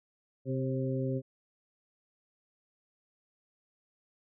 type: harmonic tone with a mistuned harmonic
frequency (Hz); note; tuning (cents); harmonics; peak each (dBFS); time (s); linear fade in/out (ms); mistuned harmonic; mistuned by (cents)
130.81; C3; 0; 1 / 2 / 3 / 4; -32 / -35 / -37 / -38; 0.45-1.22; 50; 4; +28
effects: none